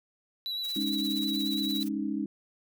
triangle tone with vibrato, 3921 Hz, B7, 13 cents flat, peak -30 dBFS, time 0.46-1.83 s, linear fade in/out 0 ms, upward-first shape sine, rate 9 Hz, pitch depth 25 cents each way
blue noise with tremolo, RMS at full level -41 dBFS, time 0.63-1.89 s, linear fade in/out 20 ms, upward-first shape sine, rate 17 Hz, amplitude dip 75%
sine chord, Ab suspended fourth, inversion none, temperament equal, 207.7 / 277.2 / 311.1 Hz, Ab3 / Db4 / Eb4, 0 / 0 / 0 cents, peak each -33 dBFS, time 0.76-2.26 s, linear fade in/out 5 ms
effects none

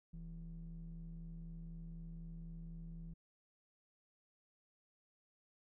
triangle ring-modulated tone, 64 Hz, C2, 38 cents flat, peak -40 dBFS, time 0.13-3.14 s, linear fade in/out 10 ms, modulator 102 Hz, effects tanh soft clip ceiling -40 dBFS

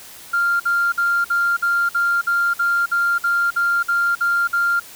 sine tone bursts, 1394 Hz, F6, 4 cents flat, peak -14 dBFS, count 14, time 0.33-4.799 s, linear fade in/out 10 ms, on 270 ms, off 53 ms, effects tanh soft clip ceiling -11 dBFS + white hiss -40 dBFS RMS until 4.95 s

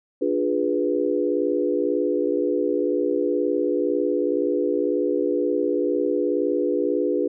sine chord, D diminished seventh, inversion none, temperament equal with one note detuned, 293.7 / 353.3 / 415.3 / 493.9 Hz, D4 / F4 / Ab4 / Cb5, 0 / +20 / 0 / 0 cents, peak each -25 dBFS, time 0.21-7.28 s, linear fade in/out 10 ms, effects none

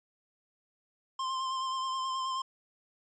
square tone with vibrato, 1049 Hz, C6, 4 cents sharp, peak -32 dBFS, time 1.19-2.42 s, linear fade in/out 5 ms, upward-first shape sine, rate 9.4 Hz, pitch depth 24 cents each way, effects resampled to 16000 Hz

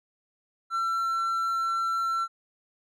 triangle tone, 1349 Hz, E6, 40 cents sharp, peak -23 dBFS, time 0.7-2.28 s, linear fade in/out 50 ms, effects none

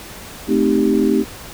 sine chord, A half-diminished seventh, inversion none, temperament equal, 220 / 261.6 / 311.1 / 392 Hz, A3 / C4 / Eb4 / G4, 0 / 0 / 0 / 0 cents, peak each -18 dBFS, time 0.47-1.25 s, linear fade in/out 50 ms, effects pink hiss -35 dBFS RMS until 1.53 s

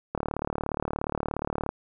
click train, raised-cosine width 1 ms, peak -14 dBFS, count 58, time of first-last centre 0.15-1.691 s, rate 37 Hz, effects none

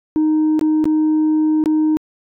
sine tone with dropouts, 310 Hz, D#4, 6 cents flat, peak -10 dBFS, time 0.16-1.97 s, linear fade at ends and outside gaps 0 ms, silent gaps 0.593-0.612 / 0.842-0.855 / 1.639-1.659 s, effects tanh soft clip ceiling -11 dBFS

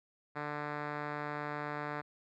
5% pulse tone with low-pass filter, 147.9 Hz, D3, 13 cents sharp, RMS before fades -39 dBFS, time 0.35-2.02 s, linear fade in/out 20 ms, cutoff 2000 Hz, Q 1, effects none

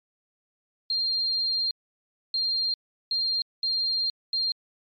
sine tone bursts at uneven times, 4195 Hz, C8, 4 cents sharp, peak -23 dBFS, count 5, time 0.9-1.71 / 2.34-2.74 / 3.11-3.42 / 3.63-4.1 / 4.33-4.52 s, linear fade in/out 2 ms, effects MP3 48 kbps

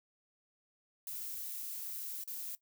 violet noise with dropouts, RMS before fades -42 dBFS, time 1.07-2.55 s, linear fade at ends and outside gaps 1 ms, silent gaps 2.237-2.276 s, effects noise-tail reverb RT60 0.1 s tail -17 dB re dry

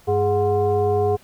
sine tone with frequency modulation, 415.3 Hz, G#4, in tune, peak -16 dBFS, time 0.07-1.17 s, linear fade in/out 20 ms, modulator 316 Hz, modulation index 0.96, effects pink hiss -52 dBFS RMS until 1.23 s

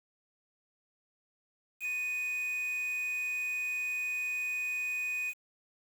triangle tone with quantisation, 2489 Hz, D#7, in tune, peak -30 dBFS, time 1.8-5.34 s, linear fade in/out 50 ms, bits 8, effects none

